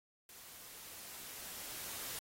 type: noise with level ramp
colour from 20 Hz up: white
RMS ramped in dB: -55 to -43 dBFS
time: 0.29-2.19 s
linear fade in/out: 2 ms
effects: AAC 48 kbps